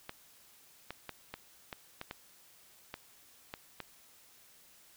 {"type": "clicks", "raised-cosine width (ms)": 0.3, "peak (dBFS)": -24, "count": 10, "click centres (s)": [0.094, 0.906, 1.093, 1.34, 1.728, 2.014, 2.111, 2.941, 3.539, 3.803], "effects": ["white hiss -61 dBFS RMS until 4.96 s"]}